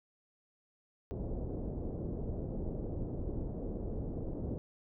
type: low-pass noise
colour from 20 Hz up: pink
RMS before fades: -38 dBFS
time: 1.11-4.58 s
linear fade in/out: 0 ms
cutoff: 530 Hz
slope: 24 dB/octave
effects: none